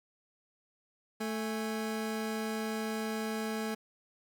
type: tone pair together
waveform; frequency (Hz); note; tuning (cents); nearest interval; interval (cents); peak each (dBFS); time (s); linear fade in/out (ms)
25% pulse; 220 / 830.6; A3 / G#5; 0 / 0; octave + major seventh; 2300; -30 / -38; 1.2-3.75; 10
effects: none